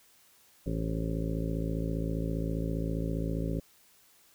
harmonic tone with a mistuned harmonic, 55 Hz, A1, in tune, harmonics 1 / 2 / 3 / 4 / 5 / 6 / 7 / 8 / 9 / 10, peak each -34 / -38 / -34 / -44 / -37 / -47 / -41 / -44 / -47 / -44 dBFS, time 0.66-3.6 s, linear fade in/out 5 ms, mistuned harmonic 9, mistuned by +60 cents, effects white hiss -62 dBFS RMS until 4.34 s

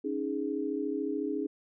sine chord, C# suspended second, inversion none, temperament equal, 277.2 / 311.1 / 415.3 Hz, C#4 / D#4 / G#4, 0 / 0 / 0 cents, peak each -34 dBFS, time 0.04-1.47 s, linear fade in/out 10 ms, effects none

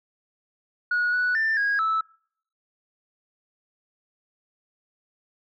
sine tone with pitch steps, 1454 / 1477 / 1782 / 1643 / 1310 Hz, F#6 / F#6 / A6 / G#6 / E6, -31 / -3 / +22 / -19 / -11 cents, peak -19 dBFS, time 0.91-2.01 s, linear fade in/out 5 ms, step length 220 ms, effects noise-tail reverb RT60 0.6 s tail -25 dB re dry + tanh soft clip ceiling -18 dBFS

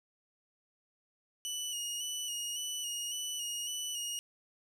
20% pulse tone with vibrato, 2922 Hz, F#7, 22 cents flat, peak -30 dBFS, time 1.45-4.19 s, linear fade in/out 0 ms, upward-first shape square, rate 1.8 Hz, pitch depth 31 cents each way, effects none

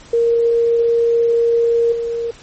sine tone with level steps, 466.2 Hz, A#4, in tune, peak -11 / -18 dBFS, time 0.13-2.31 s, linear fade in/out 5 ms, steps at 1.92 s, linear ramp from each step 5 ms, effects pink hiss -42 dBFS RMS until 2.42 s + MP3 32 kbps

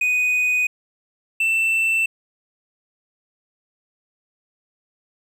triangle tone pair in turn, 2489 / 2670 Hz, D#7 / E7, 0 / +22 cents, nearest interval minor second, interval 122 cents, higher second, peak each -15 dBFS, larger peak neither, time 0.01-0.67 / 1.4-2.06 s, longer neither, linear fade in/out 5 ms, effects 9-bit

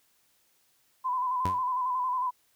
sine tone with vibrato, 1010 Hz, B5, 39 cents sharp, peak -26 dBFS, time 1.04-2.31 s, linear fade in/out 20 ms, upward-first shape square, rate 11 Hz, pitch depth 37 cents each way
sawtooth tone with exponential decay, 92.5 Hz, F#2, in tune, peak -23 dBFS, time 1.45-1.63 s, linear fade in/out 5 ms, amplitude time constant 38 ms
effects white hiss -68 dBFS RMS until 2.55 s

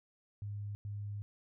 sine tone bursts at uneven times, 102.6 Hz, G#2, 21 cents flat, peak -38 dBFS, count 2, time 0.42-0.75 / 0.85-1.22 s, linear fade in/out 0 ms, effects none

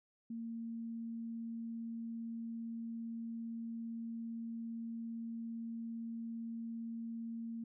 sine tone, 229.4 Hz, A#3, 28 cents flat, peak -40 dBFS, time 0.3-7.64 s, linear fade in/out 5 ms, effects none

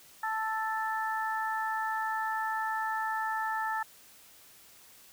harmonic tone, 440 Hz, A4, in tune, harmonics 2 / 3 / 4, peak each -32 / -36 / -35 dBFS, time 0.23-3.83 s, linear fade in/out 5 ms, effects white hiss -56 dBFS RMS until 5.12 s

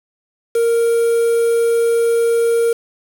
triangle tone with quantisation, 464.3 Hz, A#4, 7 cents flat, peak -10 dBFS, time 0.55-2.73 s, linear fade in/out 5 ms, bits 5, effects none

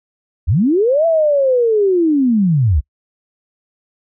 sine linear two-way sweep, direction up then down, 60.8 to 672 to 60.8 Hz, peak -10 dBFS, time 0.47-2.81 s, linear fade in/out 20 ms, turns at 1.06 s, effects noise-tail reverb RT60 0.1 s tail -26 dB re dry

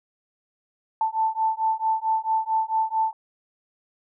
sine beating tone pair, 882 / 886.5 Hz, A5 / A5, +4 / +13 cents, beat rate 4.5 Hz, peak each -24 dBFS, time 1.01-3.13 s, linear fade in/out 2 ms, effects none

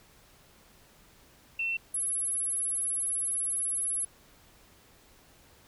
sine tone pair in turn, 2698 / 10792 Hz, E7 / E9, +40 / +40 cents, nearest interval 2 octaves, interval 2400 cents, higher second, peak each -28 dBFS, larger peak neither, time 1.59-1.77 / 1.94-4.05 s, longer second, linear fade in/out 5 ms, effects pink hiss -59 dBFS RMS until 5.67 s

